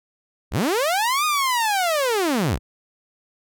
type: linear two-way sweep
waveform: sawtooth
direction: up then down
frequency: 33.93 to 1246 to 33.93 Hz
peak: -15 dBFS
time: 0.51-2.59 s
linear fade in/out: 50 ms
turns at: 1.25 s
effects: none